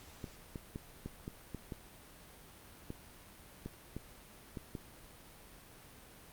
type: clicks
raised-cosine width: 3 ms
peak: -28 dBFS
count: 12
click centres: 0.242 / 0.558 / 0.759 / 1.06 / 1.279 / 1.547 / 1.722 / 2.904 / 3.66 / 3.966 / 4.572 / 4.752 s
effects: pink hiss -56 dBFS RMS until 6.32 s + Opus 48 kbps